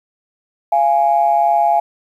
sine tone pair together, 687.9 / 830.6 Hz, F5 / G#5, -26 / 0 cents, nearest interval minor third, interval 326 cents, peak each -13 dBFS, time 0.72-1.8 s, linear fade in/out 5 ms, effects tanh soft clip ceiling -3 dBFS + 8-bit

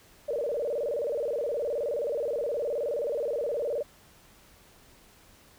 sine tone with vibrato, 523.3 Hz, C5, in tune, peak -27 dBFS, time 0.28-3.83 s, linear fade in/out 10 ms, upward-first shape square, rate 19 Hz, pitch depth 190 cents each way, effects pink hiss -57 dBFS RMS until 5.58 s

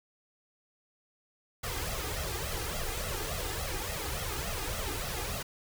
pink noise with flanger, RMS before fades -35 dBFS, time 1.63-5.43 s, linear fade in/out 10 ms, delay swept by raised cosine 1.5 to 2.5 ms, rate 3.5 Hz, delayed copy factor +0.85, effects none

